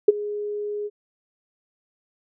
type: tone with ADSR envelope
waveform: sine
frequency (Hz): 415.3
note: G#4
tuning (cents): 0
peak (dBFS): -6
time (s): 0.08-0.9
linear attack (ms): 6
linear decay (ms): 24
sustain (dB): -20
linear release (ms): 40
effects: none